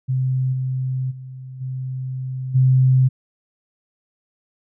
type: tone with level steps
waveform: sine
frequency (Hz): 129.9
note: C3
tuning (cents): -12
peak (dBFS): -17 / -20 / -32 / -24 / -11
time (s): 0.08-3.09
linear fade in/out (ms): 20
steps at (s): 0.52 / 1.1 / 1.6 / 2.54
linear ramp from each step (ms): 20
effects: none